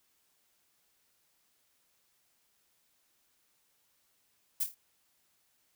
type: noise with echo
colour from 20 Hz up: violet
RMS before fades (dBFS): -30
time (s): 4.6-4.64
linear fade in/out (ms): 10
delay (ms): 27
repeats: 4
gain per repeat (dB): -7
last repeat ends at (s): 4.748
effects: white hiss -73 dBFS RMS until 5.75 s